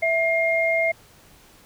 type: tone pair together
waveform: sine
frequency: 659.3 / 2125 Hz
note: E5 / C7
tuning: 0 / +26 cents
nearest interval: octave + minor sixth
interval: 2026 cents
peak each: -21 dBFS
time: 0.02-0.92 s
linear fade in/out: 10 ms
effects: pink hiss -52 dBFS RMS until 1.65 s